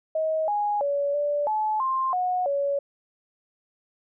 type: tone with pitch steps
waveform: sine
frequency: 633 / 828 / 568 / 583 / 860 / 1053 / 729 / 563 Hz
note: D#5 / G#5 / C#5 / D5 / A5 / C6 / F#5 / C#5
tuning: +30 / -5 / +42 / -13 / -40 / +11 / -26 / +27 cents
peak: -22 dBFS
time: 0.15-2.79 s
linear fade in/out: 5 ms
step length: 330 ms
effects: none